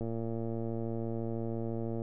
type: click train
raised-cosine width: 2 ms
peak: -24 dBFS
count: 230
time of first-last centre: 0.01-2.019 s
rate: 114 Hz
effects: none